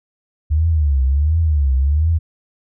sine tone with vibrato, 73.42 Hz, D2, in tune, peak -12 dBFS, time 0.5-2.19 s, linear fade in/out 20 ms, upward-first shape triangle, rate 1.4 Hz, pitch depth 230 cents each way, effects none

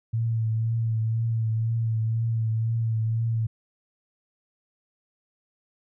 sine tone with vibrato, 112.9 Hz, A2, 45 cents sharp, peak -22 dBFS, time 0.13-3.47 s, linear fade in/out 10 ms, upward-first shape triangle, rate 2 Hz, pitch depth 36 cents each way, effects none

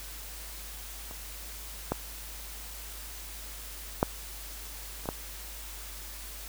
clicks, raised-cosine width 1 ms, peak -29 / -13 / -8 / -25 / -15 dBFS, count 5, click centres 1.111 / 1.92 / 4.029 / 5.057 / 5.089 s, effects added 51 Hz sine -44 dBFS peak until 6.48 s + white hiss -44 dBFS RMS until 6.48 s

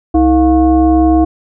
sine tone with frequency modulation, 320 Hz, D#4, 49 cents sharp, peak -6 dBFS, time 0.14-1.25 s, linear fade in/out 10 ms, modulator 386 Hz, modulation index 0.86, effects none

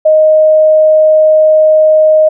sine tone, 622.3 Hz, D#5, in tune, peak -3 dBFS, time 0.05-2.29 s, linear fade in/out 10 ms, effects none

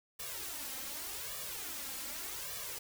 white noise with flanger, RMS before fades -42 dBFS, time 0.19-2.79 s, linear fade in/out 10 ms, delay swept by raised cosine 1.7 to 3.8 ms, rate 0.85 Hz, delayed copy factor +0.85, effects none

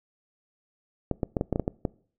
clicks, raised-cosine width 2 ms, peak -12 dBFS, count 9, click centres 1.113 / 1.232 / 1.368 / 1.411 / 1.527 / 1.559 / 1.597 / 1.679 / 1.852 s, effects noise-tail reverb RT60 0.5 s tail -23 dB re dry

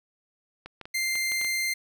clicks, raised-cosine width 0.3 ms, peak -24 dBFS, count 7, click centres 0.66 / 0.813 / 0.855 / 1.155 / 1.319 / 1.414 / 1.447 s
sawtooth tone, 2093 Hz, C7, in tune, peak -22 dBFS, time 0.94-1.74 s, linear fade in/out 10 ms
effects none

